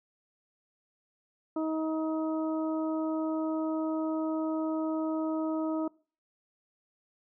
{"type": "harmonic tone", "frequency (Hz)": 316.4, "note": "D#4", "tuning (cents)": 29, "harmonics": [1, 2, 3, 4], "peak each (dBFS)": [-29, -36, -41, -42], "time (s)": [1.56, 5.88], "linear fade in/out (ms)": 5, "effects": ["noise-tail reverb RT60 0.4 s tail -23 dB re dry"]}